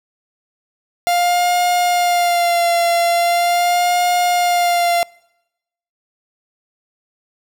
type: tone with vibrato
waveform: 45% pulse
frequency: 698.5 Hz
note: F5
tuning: in tune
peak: -13 dBFS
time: 1.07-5.03 s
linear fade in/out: 0 ms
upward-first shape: sine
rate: 0.41 Hz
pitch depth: 32 cents each way
effects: noise-tail reverb RT60 0.9 s tail -26 dB re dry